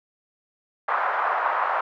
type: band-pass noise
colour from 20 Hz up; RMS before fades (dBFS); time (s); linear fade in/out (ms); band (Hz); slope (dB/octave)
white; -24; 0.88-1.81; 5; 700 to 1300; 24
effects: none